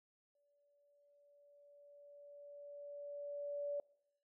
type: tone with exponential growth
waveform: sine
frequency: 576 Hz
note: D5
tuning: 34 cents flat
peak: -37 dBFS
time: 0.35-3.8 s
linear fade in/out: 2 ms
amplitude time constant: 750 ms
effects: noise-tail reverb RT60 0.8 s tail -24 dB re dry